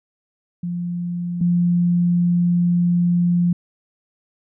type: tone pair in turn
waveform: sine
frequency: 174.61 / 174.61 Hz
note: F3 / F3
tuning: 0 / 0 cents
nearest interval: unison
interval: 0 cents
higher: neither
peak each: -22 / -14 dBFS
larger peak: second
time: 0.63-1.41 / 1.41-3.53 s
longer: second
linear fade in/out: 5 ms
effects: none